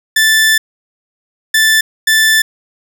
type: tone bursts at uneven times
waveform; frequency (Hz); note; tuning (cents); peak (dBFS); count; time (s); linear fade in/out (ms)
sawtooth; 1760; A6; 0; -4; 3; 0.16-0.58 / 1.54-1.81 / 2.07-2.42; 5
effects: none